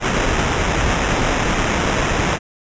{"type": "noise with sample-and-hold", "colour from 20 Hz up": "pink", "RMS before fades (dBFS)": -18, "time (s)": [0, 2.39], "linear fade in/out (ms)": 50, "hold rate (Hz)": 4410, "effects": ["resampled to 16000 Hz"]}